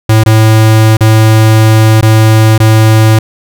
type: tone with dropouts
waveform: square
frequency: 110 Hz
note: A2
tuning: in tune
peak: -3 dBFS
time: 0.09-3.19 s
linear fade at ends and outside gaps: 5 ms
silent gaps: 0.237-0.26 / 0.97-1.007 / 2.011-2.026 / 2.58-2.6 s
effects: none